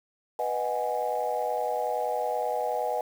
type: chord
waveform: sine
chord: G# minor seventh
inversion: first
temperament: equal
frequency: 493.9 / 622.3 / 740 / 830.6 Hz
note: B4 / D#5 / F#5 / G#5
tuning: 0 / 0 / 0 / 0 cents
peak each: -31 dBFS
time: 0.39-3.01 s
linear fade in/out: 2 ms
effects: tanh soft clip ceiling -17 dBFS + 8-bit